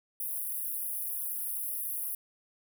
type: high-pass noise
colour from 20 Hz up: pink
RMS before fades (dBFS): -35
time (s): 0.2-2.15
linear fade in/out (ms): 2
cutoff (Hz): 10000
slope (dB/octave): 96
effects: none